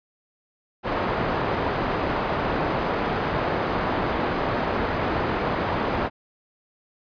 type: low-pass noise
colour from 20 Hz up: white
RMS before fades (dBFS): -25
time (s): 0.83-6.1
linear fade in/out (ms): 50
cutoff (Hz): 1000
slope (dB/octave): 12
effects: resampled to 11025 Hz